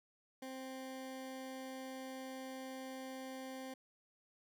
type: tone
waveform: 20% pulse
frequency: 262.3 Hz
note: C4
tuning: 4 cents sharp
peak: -40 dBFS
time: 0.42-3.74 s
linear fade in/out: 5 ms
effects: none